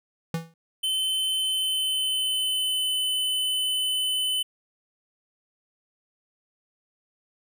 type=tone with exponential decay; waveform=square; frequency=164.81 Hz; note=E3; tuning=in tune; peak=-23 dBFS; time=0.34-0.54 s; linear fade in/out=2 ms; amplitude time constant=43 ms
type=tone with pitch glide; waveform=square; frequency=3062 to 3022 Hz; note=G7 to F#7; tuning=-41 to +36 cents; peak=-24 dBFS; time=0.83-4.43 s; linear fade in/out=10 ms; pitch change=-23 cents; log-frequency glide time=1.39-3 s
effects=none